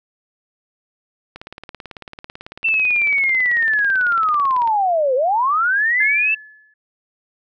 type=click train; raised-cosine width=0.3 ms; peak=-18 dBFS; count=61; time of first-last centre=1.36-4.675 s; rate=18.1 Hz
type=linear two-way sweep; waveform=sine; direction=down then up; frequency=2694 to 492.1 to 2694 Hz; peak=-14 dBFS; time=2.64-6.35 s; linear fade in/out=10 ms; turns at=5.15 s
type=tone with exponential decay; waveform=sine; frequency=1719 Hz; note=A6; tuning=41 cents flat; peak=-15 dBFS; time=6-6.74 s; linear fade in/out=5 ms; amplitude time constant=160 ms
effects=none